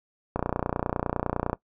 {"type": "click train", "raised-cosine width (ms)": 1, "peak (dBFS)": -11, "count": 36, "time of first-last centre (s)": [0.36, 1.531], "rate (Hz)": 29.9, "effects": ["noise-tail reverb RT60 0.1 s tail -18 dB re dry"]}